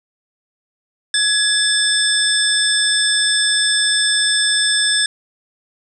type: tone cluster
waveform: sine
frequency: 1677 / 3557 / 5280 / 8420 Hz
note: G#6 / A7 / E8 / C9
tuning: +16 / +18 / +2 / +10 cents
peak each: -19 dBFS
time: 1.14-5.06 s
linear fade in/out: 2 ms
effects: none